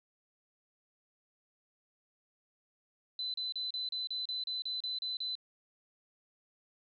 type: tone bursts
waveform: sine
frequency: 4022 Hz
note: B7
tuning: 31 cents sharp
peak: -34 dBFS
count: 12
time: 3.19-5.353 s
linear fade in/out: 2 ms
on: 150 ms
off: 33 ms
effects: none